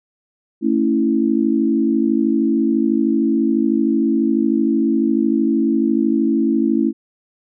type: chord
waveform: sine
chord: A major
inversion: none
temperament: equal with one note detuned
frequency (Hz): 223.5 / 277.2 / 329.6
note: A3 / C#4 / E4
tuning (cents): +27 / 0 / 0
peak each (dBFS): -18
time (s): 0.61-6.93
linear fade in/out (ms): 50
effects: none